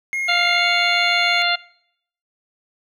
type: tone with pitch glide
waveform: triangle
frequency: 2147 to 2202 Hz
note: C7 to C#7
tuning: +44 to -12 cents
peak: -19 dBFS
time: 0.13-1.42 s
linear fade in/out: 0 ms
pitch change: +44 cents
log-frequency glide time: 0.54-0.66 s
type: harmonic tone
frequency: 698.5 Hz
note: F5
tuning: in tune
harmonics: 1 / 2 / 3 / 4 / 5 / 6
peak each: -23 / -23 / -23 / -24 / -24 / -24 dBFS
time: 0.28-1.56 s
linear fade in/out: 10 ms
effects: noise-tail reverb RT60 0.7 s tail -22 dB re dry